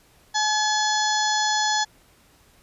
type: harmonic tone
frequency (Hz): 853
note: G#5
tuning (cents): +46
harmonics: 1 / 2 / 4 / 5 / 6 / 7 / 8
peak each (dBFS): -23 / -26 / -29 / -30 / -31 / -31 / -32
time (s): 0.34-1.85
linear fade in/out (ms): 20
effects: pink hiss -57 dBFS RMS until 2.62 s + resampled to 32000 Hz